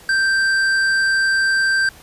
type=tone with hard clipping; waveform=sine; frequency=1568 Hz; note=G6; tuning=in tune; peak=-16 dBFS; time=0.09-1.89 s; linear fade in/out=2 ms; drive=9 dB; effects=pink hiss -44 dBFS RMS until 2.02 s + resampled to 32000 Hz